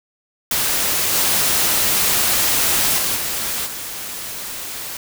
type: noise with level steps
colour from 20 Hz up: white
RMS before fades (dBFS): -19 / -17 / -20 / -23 / -29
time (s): 0.51-4.97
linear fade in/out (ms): 2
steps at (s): 1.12 / 2.97 / 3.15 / 3.65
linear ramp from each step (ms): 20
effects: none